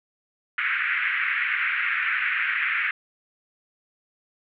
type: band-pass noise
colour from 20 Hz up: white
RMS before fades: -25 dBFS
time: 0.58-2.91 s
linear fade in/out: 2 ms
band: 1400 to 2400 Hz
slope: 48 dB/octave
effects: none